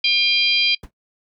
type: harmonic tone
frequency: 800 Hz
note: G5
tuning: 35 cents sharp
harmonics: 3 / 4 / 5 / 6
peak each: -19 / -18 / -24 / -20 dBFS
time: 0.04-0.75 s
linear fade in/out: 5 ms
type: noise with exponential decay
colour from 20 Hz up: brown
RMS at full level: -28 dBFS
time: 0.83-0.91 s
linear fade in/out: 5 ms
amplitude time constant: 16 ms
effects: noise-tail reverb RT60 0.1 s tail -21 dB re dry